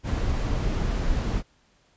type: noise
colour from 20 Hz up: brown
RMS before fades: -25 dBFS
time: 0.03-1.43 s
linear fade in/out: 50 ms
effects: pink hiss -63 dBFS RMS until 1.96 s + resampled to 16000 Hz